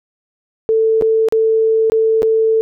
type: tone with dropouts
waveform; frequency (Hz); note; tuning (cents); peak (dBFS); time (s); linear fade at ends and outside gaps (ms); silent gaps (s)
sine; 444.2; A4; +16; -10; 0.69-2.61; 0; 1.012-1.022 / 1.286-1.324 / 1.899-1.92 / 2.221-2.23
effects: none